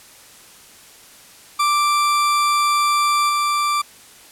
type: tone with level steps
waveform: 40% pulse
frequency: 1174.7 Hz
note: D6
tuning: in tune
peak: -14 / -16 dBFS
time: 1.59-3.82 s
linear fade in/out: 10 ms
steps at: 3.29 s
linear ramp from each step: 5 ms
effects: white hiss -45 dBFS RMS until 4.31 s + low-pass 12000 Hz 12 dB/octave